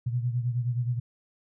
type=beating tone pair; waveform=sine; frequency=120.2 / 129.7 Hz; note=B2 / C3; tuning=-46 / -15 cents; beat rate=9.5 Hz; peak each=-26 / -32 dBFS; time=0.06-1 s; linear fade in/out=10 ms; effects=none